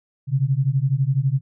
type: beating tone pair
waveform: sine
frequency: 129.3 / 141.3 Hz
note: C3 / C#3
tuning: -20 / +34 cents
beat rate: 12 Hz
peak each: -20 dBFS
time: 0.27-1.41 s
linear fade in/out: 50 ms
effects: none

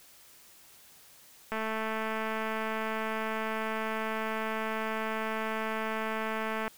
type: click train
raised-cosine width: 0.5 ms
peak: -19 dBFS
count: 1136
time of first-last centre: 1.52-6.679 s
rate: 220 Hz
effects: white hiss -56 dBFS RMS until 6.77 s

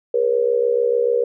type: tone with amplitude modulation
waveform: sine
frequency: 478.4 Hz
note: A#4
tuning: 45 cents sharp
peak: -11 dBFS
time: 0.14-1.24 s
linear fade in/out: 5 ms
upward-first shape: sine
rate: 66.8 Hz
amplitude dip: 85%
effects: none

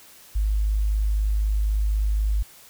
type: tone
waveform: sine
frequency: 52 Hz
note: G#1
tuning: 3 cents sharp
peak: -19 dBFS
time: 0.35-2.43 s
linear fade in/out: 10 ms
effects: white hiss -49 dBFS RMS until 2.69 s

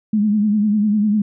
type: tone with vibrato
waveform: sine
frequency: 210.1 Hz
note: G#3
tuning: 20 cents sharp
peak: -13 dBFS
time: 0.13-1.22 s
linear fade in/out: 5 ms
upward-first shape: triangle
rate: 10 Hz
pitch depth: 77 cents each way
effects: none

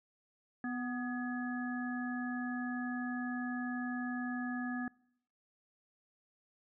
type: harmonic tone with a mistuned harmonic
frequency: 247.8 Hz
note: B3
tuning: 6 cents sharp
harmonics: 1 / 3 / 5 / 7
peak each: -36 / -46 / -49 / -43 dBFS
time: 0.64-4.88 s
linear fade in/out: 2 ms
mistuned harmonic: 7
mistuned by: -44 cents
effects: noise-tail reverb RT60 0.8 s tail -26 dB re dry

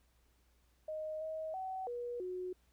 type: tone with pitch steps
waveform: sine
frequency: 622 / 633 / 756 / 482.3 / 365.5 Hz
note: D#5 / D#5 / F#5 / B4 / F#4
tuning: -1 / +30 / +37 / -41 / -21 cents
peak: -38 dBFS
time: 0.88-2.53 s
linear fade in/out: 5 ms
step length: 330 ms
effects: added 60 Hz sine -70 dBFS peak until 2.72 s + pink hiss -75 dBFS RMS until 2.72 s

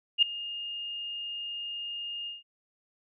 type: tone with ADSR envelope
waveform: sine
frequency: 2832 Hz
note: F7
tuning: 23 cents sharp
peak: -15 dBFS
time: 0.18-2.43 s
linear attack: 45 ms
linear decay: 3 ms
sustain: -19 dB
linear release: 160 ms
effects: none

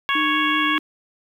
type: harmonic tone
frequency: 554.4 Hz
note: C#5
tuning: in tune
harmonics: 2 / 3 / 4 / 5 / 6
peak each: -22 / -24 / -25 / -26 / -27 dBFS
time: 0.09-0.78 s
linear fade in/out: 0 ms
type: tone with vibrato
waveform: sine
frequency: 303.4 Hz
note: D#4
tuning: 44 cents flat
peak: -24 dBFS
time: 0.15-0.79 s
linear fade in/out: 5 ms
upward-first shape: sine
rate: 5.3 Hz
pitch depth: 15 cents each way
effects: 8-bit

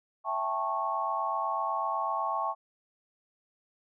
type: chord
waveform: sine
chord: A dominant seventh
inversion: second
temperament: just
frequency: 660 / 792 / 880 / 1100 Hz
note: E5 / G5 / A5 / C#6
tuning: +2 / +18 / 0 / -14 cents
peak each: -36 / -35 / -34 / -31 dBFS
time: 0.24-2.55 s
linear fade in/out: 50 ms
effects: none

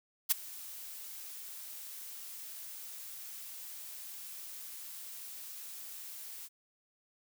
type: noise with ADSR envelope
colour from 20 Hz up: blue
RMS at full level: -24 dBFS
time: 0.29-6.49 s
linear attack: 24 ms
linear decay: 14 ms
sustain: -22 dB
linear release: 37 ms
effects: none

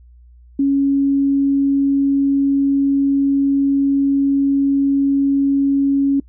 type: tone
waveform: sine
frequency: 277.2 Hz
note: C#4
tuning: in tune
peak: -12 dBFS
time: 0.59-6.2 s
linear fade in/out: 5 ms
effects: noise-tail reverb RT60 0.1 s tail -24 dB re dry + added 60 Hz sine -42 dBFS peak until 6.28 s

